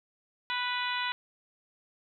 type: harmonic tone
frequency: 493.3 Hz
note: B4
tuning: 2 cents flat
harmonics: 2 / 3 / 4 / 5 / 6 / 7 / 8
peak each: -34 / -36 / -37 / -38 / -39 / -39 / -40 dBFS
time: 0.5-1.12 s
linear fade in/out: 0 ms
effects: none